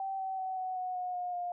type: tone with pitch steps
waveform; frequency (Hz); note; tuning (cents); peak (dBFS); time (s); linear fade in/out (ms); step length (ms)
sine; 774 / 764.2 / 754.6 / 745 / 735.6 / 726.4 / 717.2 / 708.1; G5 / G5 / F#5 / F#5 / F#5 / F#5 / F5 / F5; -22 / -44 / +34 / +12 / -10 / -32 / +46 / +24; -33; 0-1.52; 2; 190
effects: none